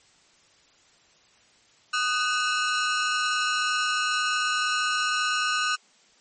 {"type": "ring-modulated tone", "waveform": "sawtooth", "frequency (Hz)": 1368, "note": "F6", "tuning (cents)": -36, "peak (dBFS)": -16, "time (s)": [1.93, 5.76], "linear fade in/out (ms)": 10, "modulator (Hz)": 129, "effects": ["white hiss -59 dBFS RMS until 6.2 s", "MP3 32 kbps"]}